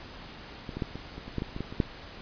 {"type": "clicks", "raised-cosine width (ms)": 3, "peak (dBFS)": [-24, -21, -16, -24, -28, -28, -17, -18, -23, -19, -26, -10], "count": 12, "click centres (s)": [0.692, 0.77, 0.822, 0.956, 1.18, 1.28, 1.383, 1.421, 1.564, 1.606, 1.725, 1.802], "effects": ["pink hiss -45 dBFS RMS until 2.21 s", "resampled to 11025 Hz"]}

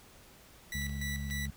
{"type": "tone with tremolo", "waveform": "sawtooth", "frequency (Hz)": 1964, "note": "B6", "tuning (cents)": -10, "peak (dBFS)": -33, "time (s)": [0.72, 1.47], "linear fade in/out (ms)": 2, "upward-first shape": "square", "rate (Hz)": 3.4, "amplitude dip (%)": 70}
{"type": "harmonic tone", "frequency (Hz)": 70, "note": "C#2", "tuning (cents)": 18, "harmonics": [1, 2, 3], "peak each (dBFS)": [-37, -40, -42], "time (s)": [0.74, 1.51], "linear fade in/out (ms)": 10}
{"type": "clicks", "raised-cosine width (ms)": 0.2, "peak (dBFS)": [-35, -36, -31], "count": 3, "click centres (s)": [0.817, 0.895, 1.302]}
{"effects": ["pink hiss -57 dBFS RMS until 1.56 s"]}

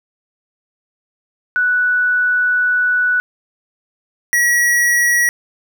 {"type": "tone pair in turn", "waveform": ["sine", "square"], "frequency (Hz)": [1480, 1919.3], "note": ["F#6", "B6"], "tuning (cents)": [0, -50], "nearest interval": "major third", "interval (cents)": 450, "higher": "second", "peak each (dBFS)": [-12, -12], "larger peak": "neither", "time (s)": [[1.56, 3.2], [4.33, 5.29]], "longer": "first", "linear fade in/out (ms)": 0, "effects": ["9-bit"]}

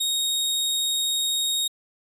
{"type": "tone", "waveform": "sawtooth", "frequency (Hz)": 3744, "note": "A#7", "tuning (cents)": 7, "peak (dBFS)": -19, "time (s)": [0, 1.68], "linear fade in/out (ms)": 10, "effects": ["resampled to 32000 Hz"]}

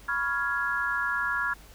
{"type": "chord", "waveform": "sine", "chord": "C# dominant seventh", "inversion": "third", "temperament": "equal with one note detuned", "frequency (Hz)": [987.8, 1108.7, 1396.9, 1668.9], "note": ["B5", "C#6", "E#6", "G#6"], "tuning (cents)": [0, 0, 0, 8], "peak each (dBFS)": [-35, -35, -29, -29], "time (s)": [0.08, 1.54], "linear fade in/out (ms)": 10, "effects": ["added 50 Hz sine -50 dBFS peak until 1.74 s", "pink hiss -53 dBFS RMS until 1.74 s"]}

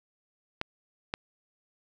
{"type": "clicks", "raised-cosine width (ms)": 0.3, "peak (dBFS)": -14, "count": 2, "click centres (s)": [0.614, 1.139], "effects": []}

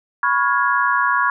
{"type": "chord", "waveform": "sine", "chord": "C# dominant seventh", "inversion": "third", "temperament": "equal with one note detuned", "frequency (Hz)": [987.8, 1108.7, 1419.7, 1661.2], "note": ["B5", "C#6", "E#6", "G#6"], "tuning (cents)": [0, 0, 28, 0], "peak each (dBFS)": [-21, -19, -21, -20], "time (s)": [0.23, 1.3], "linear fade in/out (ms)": 2, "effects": []}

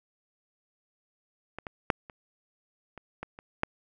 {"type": "clicks", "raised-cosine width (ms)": 0.5, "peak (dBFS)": [-22, -22, -7, -29, -28, -21, -29, -10], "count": 8, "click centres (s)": [1.586, 1.668, 1.902, 2.098, 2.977, 3.23, 3.389, 3.634], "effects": []}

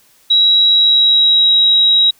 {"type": "tone with pitch glide", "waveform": "sine", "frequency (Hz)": [3871, 3838], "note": ["B7", "A#7"], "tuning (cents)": [-35, 50], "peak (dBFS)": -7, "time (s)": [0.3, 2.11], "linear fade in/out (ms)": 10, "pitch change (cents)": -15, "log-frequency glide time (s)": [0.68, 1.53], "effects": ["white hiss -51 dBFS RMS until 2.19 s"]}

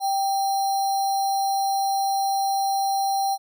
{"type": "tone with sample-and-hold", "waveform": "sine", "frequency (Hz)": 784, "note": "G5", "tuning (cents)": 0, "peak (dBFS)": -20, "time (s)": [0, 3.38], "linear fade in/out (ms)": 50, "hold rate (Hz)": 4900, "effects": []}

